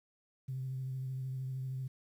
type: tone with vibrato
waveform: sine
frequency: 131 Hz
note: C3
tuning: 2 cents sharp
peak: -35 dBFS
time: 0.48-1.88 s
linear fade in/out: 10 ms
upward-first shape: triangle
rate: 13 Hz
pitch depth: 31 cents each way
effects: tanh soft clip ceiling -31 dBFS + 11-bit